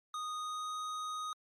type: tone with pitch glide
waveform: square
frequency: 1239 to 1247.6 Hz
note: D#6 to D#6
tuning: -8 to +4 cents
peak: -38 dBFS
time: 0.14-1.33 s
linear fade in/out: 2 ms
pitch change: +12 cents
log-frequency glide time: 0.36-0.77 s
effects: low-pass 8000 Hz 12 dB/octave + Opus 48 kbps